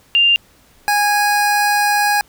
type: tone pair in turn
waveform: sine / 25% pulse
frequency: 2794 / 825.2 Hz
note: F7 / G#5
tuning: 0 / -11 cents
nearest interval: octave + major sixth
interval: 2111 cents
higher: first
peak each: -9 dBFS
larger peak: neither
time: 0.15-0.36 / 0.88-2.21 s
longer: second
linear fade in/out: 0 ms
effects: pink hiss -51 dBFS RMS until 2.28 s